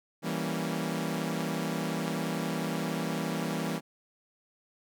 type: chord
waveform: sawtooth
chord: E diminished seventh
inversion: none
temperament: equal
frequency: 164.81 / 196 / 233.1 / 277.2 Hz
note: E3 / G3 / Bb3 / Db4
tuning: 0 / 0 / 0 / 0 cents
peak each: -30 / -32 / -32 / -34 dBFS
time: 0.22-3.81 s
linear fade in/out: 50 ms
effects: none